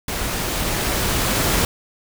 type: noise with level ramp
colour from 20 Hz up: pink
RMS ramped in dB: -25 to -18 dBFS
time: 0.08-1.65 s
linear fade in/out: 2 ms
effects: none